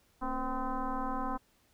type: tone with frequency modulation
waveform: sine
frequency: 523.3 Hz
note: C5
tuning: in tune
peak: -31 dBFS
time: 0.21-1.38 s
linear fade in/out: 20 ms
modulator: 252 Hz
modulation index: 2.8
effects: pink hiss -69 dBFS RMS until 1.73 s